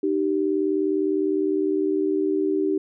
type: tone pair together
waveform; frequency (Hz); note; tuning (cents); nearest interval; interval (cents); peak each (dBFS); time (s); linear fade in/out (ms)
sine; 306.8 / 386.6; D#4 / G4; -24 / -24; major third; 400; -23 / -22; 0.03-2.78; 5
effects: none